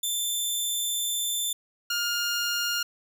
15% pulse tone pair in turn, 3544 / 1413.8 Hz, A7 / F6, +12 / +21 cents, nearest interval octave + major third, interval 1591 cents, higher first, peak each -19 dBFS, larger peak neither, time 0.03-1.53 / 1.9-2.83 s, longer first, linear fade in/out 5 ms, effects none

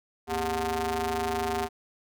sawtooth ring-modulated tone, 164.81 Hz, E3, in tune, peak -20 dBFS, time 0.27-1.69 s, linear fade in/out 50 ms, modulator 564 Hz, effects none

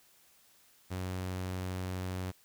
sawtooth tone, 92.3 Hz, F#2, 4 cents flat, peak -31 dBFS, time 0.9-2.32 s, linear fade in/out 20 ms, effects white hiss -64 dBFS RMS until 2.44 s

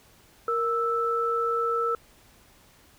sine tone pair together, 466.2 / 1318.5 Hz, A#4 / E6, 0 / 0 cents, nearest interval octave + tritone, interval 1800 cents, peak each -27 / -25 dBFS, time 0.48-1.95 s, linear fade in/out 2 ms, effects pink hiss -57 dBFS RMS until 2.98 s

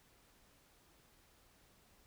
silence, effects pink hiss -68 dBFS RMS until 2.06 s

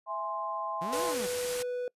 sine chord, E augmented, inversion none, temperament equal, 659.3 / 830.6 / 1046.5 Hz, E5 / G#5 / B#5, 0 / 0 / 0 cents, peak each -38 / -38 / -34 dBFS, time 0.06-1.15 s, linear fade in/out 50 ms
sawtooth linear two-way sweep, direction up then down, 154.7 to 366.6 to 175.7 Hz, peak -33 dBFS, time 0.81-1.27 s, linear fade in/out 10 ms, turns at 1.04 s
white low-pass noise, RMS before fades -39 dBFS, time 0.92-1.63 s, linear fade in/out 10 ms, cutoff 11000 Hz, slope 24 dB/octave
triangle tone, 493.9 Hz, B4, in tune, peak -29 dBFS, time 0.93-1.88 s, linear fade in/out 2 ms
effects noise-tail reverb RT60 0.1 s tail -25 dB re dry + resampled to 32000 Hz

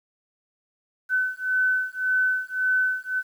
sine beating tone pair, 1512 / 1513.8 Hz, F#6 / F#6, +37 / +39 cents, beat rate 1.8 Hz, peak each -24 dBFS, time 1.09-3.23 s, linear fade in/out 50 ms, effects 9-bit

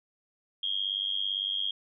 sine tone with amplitude modulation, 3257 Hz, G#7, 34 cents flat, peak -24 dBFS, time 0.63-1.71 s, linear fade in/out 5 ms, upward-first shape sine, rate 97.8 Hz, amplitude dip 95%, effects none

